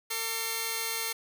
5% pulse tone cluster, 451.6 / 1150 / 2126 Hz, A4 / D6 / C7, +45 / -37 / +27 cents, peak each -23 / -28 / -23 dBFS, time 0.1-1.13 s, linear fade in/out 10 ms, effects none

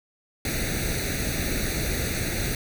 pink noise with comb filter, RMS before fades -27 dBFS, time 0.45-2.55 s, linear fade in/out 2 ms, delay 0.48 ms, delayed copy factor +0.85, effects none

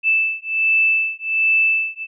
sine beating tone pair, 2637 / 2638.3 Hz, E7 / E7, 0 / +1 cents, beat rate 1.3 Hz, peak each -18 dBFS, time 0.03-2.07 s, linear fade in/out 50 ms, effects none

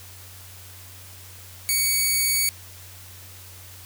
5% pulse tone, 2243 Hz, C#7, 20 cents sharp, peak -10 dBFS, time 1.69-2.49 s, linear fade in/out 0 ms, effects added 92 Hz sine -45 dBFS peak until 3.85 s + white hiss -45 dBFS RMS until 3.85 s

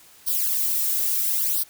violet noise with flanger, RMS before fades -23 dBFS, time 0.26-1.64 s, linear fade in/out 20 ms, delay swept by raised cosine 0.21 to 2.41 ms, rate 0.74 Hz, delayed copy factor +0.95, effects white hiss -51 dBFS RMS until 1.69 s

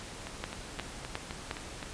two click trains, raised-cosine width 0.3 ms, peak -22 / -17 dBFS, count 7 / 4, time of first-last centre 0.27-1.828 / 0.44-1.511 s, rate 3.85 / 2.8 Hz, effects pink hiss -44 dBFS RMS until 1.93 s + resampled to 22050 Hz

